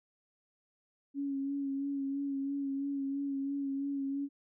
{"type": "tone with vibrato", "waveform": "sine", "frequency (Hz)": 277.2, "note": "C#4", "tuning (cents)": 0, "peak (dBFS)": -32, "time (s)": [1.14, 4.29], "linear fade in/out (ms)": 50, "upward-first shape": "sine", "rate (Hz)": 3, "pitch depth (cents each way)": 28, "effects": []}